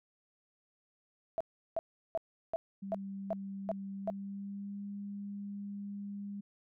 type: tone bursts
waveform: sine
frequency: 659.3 Hz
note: E5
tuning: in tune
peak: -30 dBFS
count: 8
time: 1.38-4.1 s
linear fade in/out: 0 ms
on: 25 ms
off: 360 ms
type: tone with pitch glide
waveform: sine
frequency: 196 to 201.6 Hz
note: G3 to G3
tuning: 0 to +49 cents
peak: -39 dBFS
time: 2.82-6.41 s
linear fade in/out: 10 ms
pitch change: +49 cents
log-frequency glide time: 3.94-4.84 s
effects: none